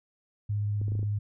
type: tone with vibrato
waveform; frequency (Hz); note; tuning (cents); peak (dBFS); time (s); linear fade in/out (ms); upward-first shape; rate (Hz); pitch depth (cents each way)
sine; 103.5; G#2; -5; -26; 0.49-1.19; 10; triangle; 16; 15
type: clicks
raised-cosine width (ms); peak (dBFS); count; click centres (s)
3; -27; 6; 0.815 / 0.882 / 0.92 / 0.953 / 0.993 / 1.03
effects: none